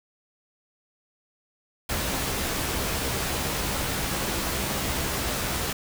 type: noise with comb filter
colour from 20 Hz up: pink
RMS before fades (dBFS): -28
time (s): 1.89-5.73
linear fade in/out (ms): 5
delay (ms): 15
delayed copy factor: +0.5
effects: none